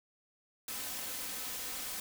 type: noise with comb filter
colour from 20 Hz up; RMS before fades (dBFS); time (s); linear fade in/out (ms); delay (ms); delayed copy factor
white; -40; 0.68-2; 2; 3.9; +0.55
effects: none